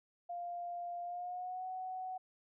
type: tone with pitch glide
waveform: sine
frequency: 699 to 744.9 Hz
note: F5 to F#5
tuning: +1 to +11 cents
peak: -39 dBFS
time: 0.29-2.18 s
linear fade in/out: 10 ms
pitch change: +110 cents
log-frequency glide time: 1.03-1.66 s
effects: none